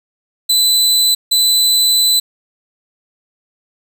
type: tone bursts at uneven times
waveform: sawtooth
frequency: 4006 Hz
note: B7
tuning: 24 cents sharp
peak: -7 dBFS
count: 2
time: 0.49-1.15 / 1.31-2.2 s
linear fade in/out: 10 ms
effects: 8-bit

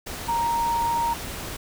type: tone in noise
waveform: sine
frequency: 932.3 Hz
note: A#5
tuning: in tune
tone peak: -21 dBFS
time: 0.28-1.14 s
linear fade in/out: 10 ms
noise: pink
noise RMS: -34 dBFS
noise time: 0.06-1.57 s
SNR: +10 dB
effects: none

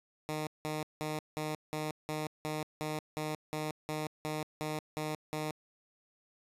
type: tone bursts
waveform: 10% pulse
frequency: 153.7 Hz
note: D#3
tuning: 21 cents flat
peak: -26 dBFS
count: 15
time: 0.29-5.51 s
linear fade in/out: 0 ms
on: 180 ms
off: 180 ms
effects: resampled to 32000 Hz + 11-bit

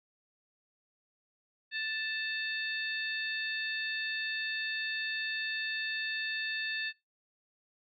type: harmonic tone with a mistuned harmonic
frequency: 880 Hz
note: A5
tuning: in tune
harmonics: 2 / 3 / 4 / 5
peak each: -35 / -39 / -41 / -43 dBFS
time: 1.71-6.93 s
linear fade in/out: 50 ms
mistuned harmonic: 4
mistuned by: +51 cents
effects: noise-tail reverb RT60 0.2 s tail -20 dB re dry

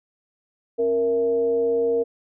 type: tone with frequency modulation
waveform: sine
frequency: 466.2 Hz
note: A#4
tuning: in tune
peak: -18 dBFS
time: 0.78-2.04 s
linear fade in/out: 20 ms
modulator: 196 Hz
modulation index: 0.4
effects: none

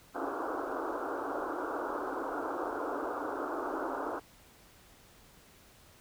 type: band-pass noise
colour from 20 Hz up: pink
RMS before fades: -36 dBFS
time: 0.14-4.2 s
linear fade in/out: 20 ms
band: 270 to 1500 Hz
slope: 96 dB/octave
effects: pink hiss -59 dBFS RMS until 6 s

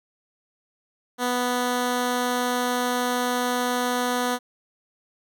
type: tone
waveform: 10% pulse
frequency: 246.9 Hz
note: B3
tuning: in tune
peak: -14 dBFS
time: 1.18-4.39 s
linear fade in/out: 50 ms
effects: none

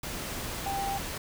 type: tone in noise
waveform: sine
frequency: 790 Hz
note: G5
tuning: 13 cents sharp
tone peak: -30 dBFS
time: 0.66-0.98 s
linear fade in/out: 5 ms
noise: pink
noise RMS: -36 dBFS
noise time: 0.03-1.18 s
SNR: +3 dB
effects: none

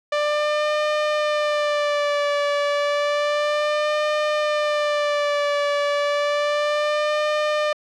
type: tone with vibrato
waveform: sawtooth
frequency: 590 Hz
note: D5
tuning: 8 cents sharp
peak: -15 dBFS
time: 0.12-7.73 s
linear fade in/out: 5 ms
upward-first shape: sine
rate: 0.31 Hz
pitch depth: 39 cents each way
effects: low-pass 4000 Hz 12 dB/octave

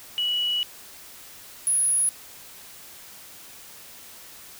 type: tone pair in turn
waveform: sine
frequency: 2934 / 10456 Hz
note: F#7 / E9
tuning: -15 / -15 cents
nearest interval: octave + minor seventh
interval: 2200 cents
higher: second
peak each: -22 / -19 dBFS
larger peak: second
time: 0.18-0.63 / 1.67-2.09 s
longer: first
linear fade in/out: 0 ms
effects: white hiss -45 dBFS RMS until 4.59 s

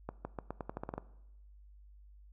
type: accelerating click train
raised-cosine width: 1 ms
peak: -24 dBFS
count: 11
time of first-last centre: 0.09-0.98 s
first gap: 160 ms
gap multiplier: 0.86
effects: noise-tail reverb RT60 0.9 s tail -19 dB re dry + added 50 Hz sine -54 dBFS peak until 2.32 s

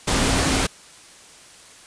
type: tone in noise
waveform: sine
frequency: 266.6 Hz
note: C4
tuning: 33 cents sharp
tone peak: -27 dBFS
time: 0.15-0.65 s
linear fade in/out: 10 ms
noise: pink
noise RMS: -20 dBFS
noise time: 0.07-0.67 s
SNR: -10 dB
effects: white hiss -46 dBFS RMS until 1.86 s + resampled to 22050 Hz

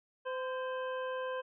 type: harmonic tone with a mistuned harmonic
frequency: 514 Hz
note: C5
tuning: 31 cents flat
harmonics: 1 / 2 / 3 / 5 / 6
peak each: -36 / -41 / -44 / -54 / -53 dBFS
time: 0.25-1.42 s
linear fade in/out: 20 ms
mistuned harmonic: 3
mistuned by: +44 cents
effects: none

